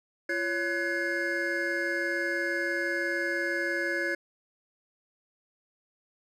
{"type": "tone cluster", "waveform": "triangle", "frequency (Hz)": [343.4, 557, 1502, 1691, 2124], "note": ["F4", "C#5", "F#6", "G#6", "C7"], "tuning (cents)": [-29, 8, 26, 31, 25], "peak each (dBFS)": [-32, -33, -33, -29, -36], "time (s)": [0.29, 4.15], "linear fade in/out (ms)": 5, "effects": []}